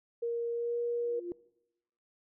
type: tone with pitch glide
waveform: sine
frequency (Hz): 468.8 to 475.1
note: A#4 to A#4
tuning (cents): +10 to +33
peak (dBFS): -30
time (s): 0.22-1.2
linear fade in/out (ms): 10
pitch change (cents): +23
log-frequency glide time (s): 0.51-0.78
type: tone with exponential growth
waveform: sine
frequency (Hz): 349.2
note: F4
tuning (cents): 0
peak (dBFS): -32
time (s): 0.86-1.32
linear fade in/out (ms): 1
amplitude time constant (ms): 98
effects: noise-tail reverb RT60 0.9 s tail -22 dB re dry